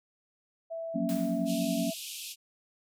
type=tone; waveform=sine; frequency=659.3 Hz; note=E5; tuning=in tune; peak=-34 dBFS; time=0.7-1.94 s; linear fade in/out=20 ms
type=chord; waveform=sine; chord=Gb major seventh; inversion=third; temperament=equal; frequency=174.61 / 185 / 233.1 / 277.2 Hz; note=F3 / Gb3 / Bb3 / Db4; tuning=0 / 0 / 0 / 0 cents; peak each=-38 / -34 / -32 / -32 dBFS; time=0.94-1.91 s; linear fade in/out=20 ms
type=noise with exponential decay; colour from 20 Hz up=white; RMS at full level=-41 dBFS; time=1.09-1.83 s; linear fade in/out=0 ms; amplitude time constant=160 ms
type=band-pass noise; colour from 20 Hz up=pink; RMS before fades=-41 dBFS; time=1.45-2.36 s; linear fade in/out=50 ms; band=2500 to 14000 Hz; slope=96 dB/octave
effects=none